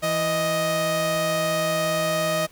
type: tone pair together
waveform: sawtooth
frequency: 165.28 / 624 Hz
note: E3 / D#5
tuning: +5 / +5 cents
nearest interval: octave + major seventh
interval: 2300 cents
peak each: -25 / -18 dBFS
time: 0.02-2.47 s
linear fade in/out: 20 ms
effects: pink hiss -52 dBFS RMS until 2.51 s